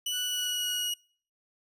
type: tone with pitch glide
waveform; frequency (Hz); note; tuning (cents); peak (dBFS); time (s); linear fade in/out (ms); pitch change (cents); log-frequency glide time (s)
sawtooth; 2962 to 2898; F#7 to F#7; +1 to -37; -26; 0.06-0.94; 5; -38; 0.21-0.7
type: tone with tremolo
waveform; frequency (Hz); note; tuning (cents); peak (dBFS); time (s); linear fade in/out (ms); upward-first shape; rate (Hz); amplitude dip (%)
sawtooth; 1480; F#6; 0; -35; 0.11-0.91; 50; triangle; 3.7; 55
effects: noise-tail reverb RT60 0.5 s tail -26 dB re dry + resampled to 32000 Hz